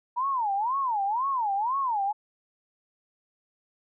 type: tone with vibrato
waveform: sine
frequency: 932.3 Hz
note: A#5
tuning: in tune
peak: -24 dBFS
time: 0.16-2.13 s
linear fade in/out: 20 ms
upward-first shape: sine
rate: 2 Hz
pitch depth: 300 cents each way
effects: none